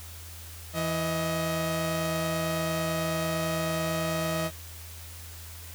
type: tone pair together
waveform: sawtooth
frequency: 164.81 / 630.2 Hz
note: E3 / D#5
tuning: 0 / +22 cents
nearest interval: octave + major seventh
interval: 2322 cents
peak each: -26 dBFS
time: 0.73-4.51 s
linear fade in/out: 50 ms
effects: added 83 Hz sine -43 dBFS peak until 5.74 s + white hiss -46 dBFS RMS until 5.74 s